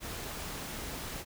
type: noise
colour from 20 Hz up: pink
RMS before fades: -40 dBFS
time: 0-1.25 s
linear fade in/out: 50 ms
effects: none